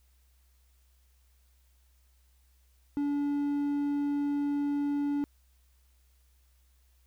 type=tone with hard clipping; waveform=triangle; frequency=287.2 Hz; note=D4; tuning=39 cents flat; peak=-28 dBFS; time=2.97-5.24 s; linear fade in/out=0 ms; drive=6 dB; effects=added 63 Hz sine -62 dBFS peak until 7.06 s + white hiss -72 dBFS RMS until 7.06 s